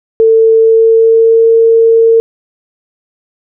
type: tone with pitch glide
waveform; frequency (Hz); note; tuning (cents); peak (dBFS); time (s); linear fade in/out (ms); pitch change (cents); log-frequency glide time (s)
sine; 448 to 454.8; A4 to A#4; +31 to -43; -3; 0.2-2.2; 0; +26; 0.59-1.48
effects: none